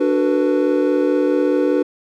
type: chord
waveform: triangle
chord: B minor seventh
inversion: first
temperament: equal with one note detuned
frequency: 293.7 / 370 / 449.2 / 493.9 Hz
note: D4 / F#4 / A4 / B4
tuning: 0 / 0 / +36 / 0 cents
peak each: -16 / -18 / -22 / -17 dBFS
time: 0-1.83 s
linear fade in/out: 10 ms
effects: none